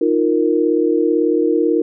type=chord; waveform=sine; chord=Eb suspended second; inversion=none; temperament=equal with one note detuned; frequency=311.1 / 349.2 / 464.6 Hz; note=Eb4 / F4 / Bb4; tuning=0 / 0 / -6 cents; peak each=-17 dBFS; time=0.01-1.82 s; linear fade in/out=5 ms; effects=none